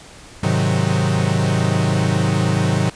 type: chord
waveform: 45% pulse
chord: Ab dominant seventh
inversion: none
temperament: equal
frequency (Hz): 103.83 / 130.81 / 155.56 / 185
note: Ab2 / C3 / Eb3 / Gb3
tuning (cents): 0 / 0 / 0 / 0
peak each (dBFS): -21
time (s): 0.43-2.9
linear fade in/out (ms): 5
effects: pink hiss -41 dBFS RMS until 2.95 s + resampled to 22050 Hz